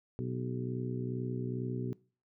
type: harmonic tone with a mistuned harmonic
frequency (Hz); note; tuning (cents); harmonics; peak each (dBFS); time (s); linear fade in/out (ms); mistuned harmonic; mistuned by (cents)
62.3; B1; +16; 2 / 3 / 4 / 5 / 6 / 7; -36 / -42 / -40 / -48 / -41 / -46; 0.19-1.93; 0; 7; -51
effects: noise-tail reverb RT60 0.4 s tail -23 dB re dry